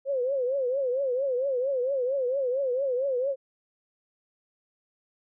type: tone with vibrato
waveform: sine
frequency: 523.3 Hz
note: C5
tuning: in tune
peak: -24 dBFS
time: 0.05-3.36 s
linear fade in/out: 50 ms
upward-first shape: triangle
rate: 4.4 Hz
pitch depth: 150 cents each way
effects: none